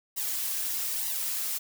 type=noise with flanger; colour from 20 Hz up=blue; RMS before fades=-31 dBFS; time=0.16-1.59 s; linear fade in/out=20 ms; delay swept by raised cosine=1 to 5.7 ms; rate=1.1 Hz; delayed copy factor=+0.95; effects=none